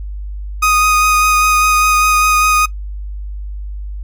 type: tone with vibrato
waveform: 30% pulse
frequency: 1244.5 Hz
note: D#6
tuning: in tune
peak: -7 dBFS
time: 0.62-2.66 s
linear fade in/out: 10 ms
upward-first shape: sine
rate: 5 Hz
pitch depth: 11 cents each way
effects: noise-tail reverb RT60 0.1 s tail -18 dB re dry + added 50 Hz sine -22 dBFS peak until 4.03 s